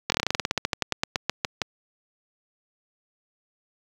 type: slowing click train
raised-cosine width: 0.2 ms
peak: -5 dBFS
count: 22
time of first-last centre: 0.1-1.618 s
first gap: 21 ms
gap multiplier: 1.11
effects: high-pass 60 Hz 12 dB/octave + 7-bit